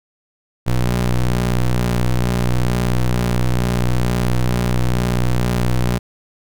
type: ring-modulated tone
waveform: 30% pulse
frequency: 60.8 Hz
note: B1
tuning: 26 cents flat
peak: -9 dBFS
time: 0.66-5.99 s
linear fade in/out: 20 ms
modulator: 61.9 Hz
effects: none